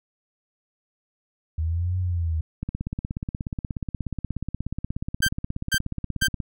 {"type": "linear two-way sweep", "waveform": "sine", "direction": "up then down", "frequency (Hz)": [78.1, 92.5, 78.1], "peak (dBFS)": -22, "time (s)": [1.58, 2.41], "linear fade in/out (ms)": 5, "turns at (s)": 1.98}
{"type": "click train", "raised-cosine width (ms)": 5, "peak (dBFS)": -16, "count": 64, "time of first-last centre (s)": [2.63, 6.402], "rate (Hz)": 16.7}
{"type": "tone bursts", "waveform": "sawtooth", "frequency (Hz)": 1568, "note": "G6", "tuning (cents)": 0, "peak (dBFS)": -16, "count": 3, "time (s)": [5.22, 6.278], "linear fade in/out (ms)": 10, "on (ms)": 66, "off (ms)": 430}
{"effects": []}